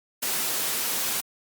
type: noise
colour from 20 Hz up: white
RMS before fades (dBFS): -27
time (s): 0.22-1.21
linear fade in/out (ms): 10
effects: high-pass 150 Hz 12 dB/octave + Opus 48 kbps